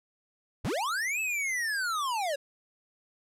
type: linear two-way sweep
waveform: square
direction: up then down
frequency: 46.32 to 2637 to 537 Hz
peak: -29 dBFS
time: 0.64-2.36 s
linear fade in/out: 10 ms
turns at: 1.2 s
effects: low-pass 12000 Hz 12 dB/octave